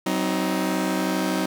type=chord; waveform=sawtooth; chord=C diminished; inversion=second; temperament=just; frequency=188.37 / 261.6 / 314 Hz; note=Gb3 / C4 / Eb4; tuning=+31 / 0 / +16 cents; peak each=-22 / -24 / -22 dBFS; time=0.06-1.46 s; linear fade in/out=5 ms; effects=none